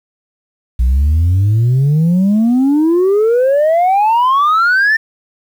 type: exponential sweep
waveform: sine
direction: up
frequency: 58.8 to 1817 Hz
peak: -6 dBFS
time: 0.79-4.97 s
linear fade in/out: 10 ms
effects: tanh soft clip ceiling -7 dBFS + 7-bit